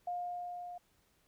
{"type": "tone with level ramp", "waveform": "sine", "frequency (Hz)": 709, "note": "F5", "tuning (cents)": 26, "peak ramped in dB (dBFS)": [-34, -43], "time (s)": [0.07, 0.78], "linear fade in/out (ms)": 5, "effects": ["pink hiss -72 dBFS RMS until 1.27 s"]}